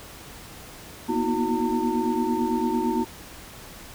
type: tone cluster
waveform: sine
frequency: 236.3 / 245.2 / 318.3 / 366.3 / 906 Hz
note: A#3 / B3 / D#4 / F#4 / A#5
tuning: +24 / -12 / +39 / -17 / -50 cents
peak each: -28 dBFS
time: 1.08-3.05 s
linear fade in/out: 20 ms
effects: pink hiss -43 dBFS RMS until 3.94 s